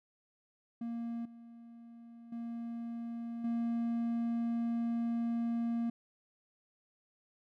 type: tone with level steps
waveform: triangle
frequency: 233.1 Hz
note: A#3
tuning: in tune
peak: -34 / -48 / -36 / -29 dBFS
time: 0.81-5.9 s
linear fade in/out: 5 ms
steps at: 1.25 / 2.32 / 3.44 s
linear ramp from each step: 5 ms
effects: none